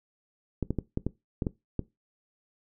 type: clicks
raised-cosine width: 3 ms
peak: -15 dBFS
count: 8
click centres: 0.627 / 0.706 / 0.787 / 0.974 / 1.066 / 1.422 / 1.468 / 1.793 s
effects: noise-tail reverb RT60 0.2 s tail -19 dB re dry